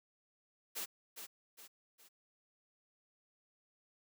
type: noise with echo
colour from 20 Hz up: white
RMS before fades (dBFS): -41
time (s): 0.75-0.86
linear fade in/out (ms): 20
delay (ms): 410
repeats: 3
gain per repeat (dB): -7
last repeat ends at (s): 2.09
effects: high-pass 200 Hz 12 dB/octave